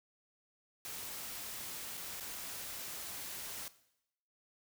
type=noise with dropouts; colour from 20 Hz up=white; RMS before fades=-44 dBFS; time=0.85-3.68 s; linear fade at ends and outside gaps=0 ms; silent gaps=1.972-1.976 / 2.2-2.207 s; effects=noise-tail reverb RT60 0.8 s tail -17 dB re dry